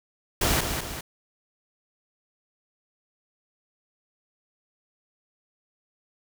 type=noise with echo; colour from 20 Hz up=pink; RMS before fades=-23 dBFS; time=0.41-0.61 s; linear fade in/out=5 ms; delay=200 ms; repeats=2; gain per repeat=-6 dB; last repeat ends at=1.01 s; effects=none